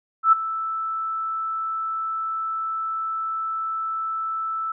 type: tone with ADSR envelope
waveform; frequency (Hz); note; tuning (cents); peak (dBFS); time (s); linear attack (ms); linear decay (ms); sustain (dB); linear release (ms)
sine; 1318.5; E6; 0; -9; 0.23-4.72; 94; 12; -15; 4
effects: none